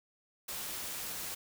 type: noise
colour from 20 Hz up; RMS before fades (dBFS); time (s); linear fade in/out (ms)
white; -40; 0.48-1.35; 10
effects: none